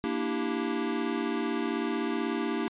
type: chord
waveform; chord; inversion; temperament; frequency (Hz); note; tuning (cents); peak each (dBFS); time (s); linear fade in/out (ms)
square; E half-diminished seventh; second; equal; 233.1 / 293.7 / 329.6 / 392; Bb3 / D4 / E4 / G4; 0 / 0 / 0 / 0; -34 / -34 / -35 / -35; 0.04-2.68; 0
effects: resampled to 8000 Hz